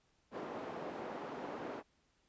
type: band-pass noise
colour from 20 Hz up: white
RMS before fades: -44 dBFS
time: 0.31-1.83 s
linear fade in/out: 50 ms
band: 230 to 700 Hz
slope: 12 dB/octave
effects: pink hiss -75 dBFS RMS until 2.28 s + resampled to 16000 Hz